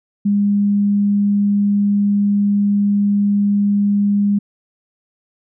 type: tone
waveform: sine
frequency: 203.1 Hz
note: G#3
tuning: 38 cents flat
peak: -12 dBFS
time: 0.25-4.39 s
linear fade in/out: 10 ms
effects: none